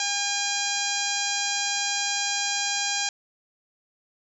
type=harmonic tone; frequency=809 Hz; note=G#5; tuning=46 cents flat; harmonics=1 / 2 / 3 / 4 / 5 / 6 / 7 / 8 / 9; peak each=-33 / -33 / -33 / -33 / -33 / -33 / -33 / -33 / -33 dBFS; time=0-3.09 s; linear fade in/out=2 ms; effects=none